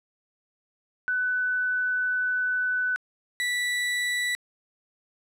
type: tone pair in turn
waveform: sine / 35% pulse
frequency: 1498 / 1962.2 Hz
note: F#6 / B6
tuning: +21 / -12 cents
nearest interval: perfect fourth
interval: 467 cents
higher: second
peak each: -23 / -23 dBFS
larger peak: neither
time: 1.08-2.96 / 3.4-4.35 s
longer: first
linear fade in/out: 0 ms
effects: low-pass 11000 Hz 12 dB/octave